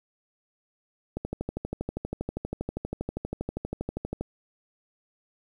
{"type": "click train", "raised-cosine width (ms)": 2, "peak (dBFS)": -17, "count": 39, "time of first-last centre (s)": [1.17, 4.21], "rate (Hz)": 12.5, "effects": ["9-bit"]}